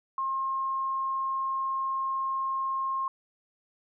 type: tone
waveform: sine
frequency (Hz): 1069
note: C6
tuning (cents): +37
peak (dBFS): -27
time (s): 0.18-3.08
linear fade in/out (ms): 2
effects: none